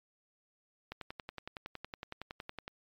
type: click train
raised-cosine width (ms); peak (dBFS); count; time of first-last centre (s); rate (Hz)
0.3; -25; 20; 0.92-2.679; 10.8
effects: MP3 96 kbps